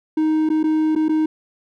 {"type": "tone with dropouts", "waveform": "triangle", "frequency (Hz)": 312.3, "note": "D#4", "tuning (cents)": 7, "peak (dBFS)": -13, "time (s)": [0.17, 1.26], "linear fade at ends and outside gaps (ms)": 5, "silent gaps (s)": [[0.491, 0.5], [0.631, 0.639], [0.952, 0.96], [1.084, 1.092]], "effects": []}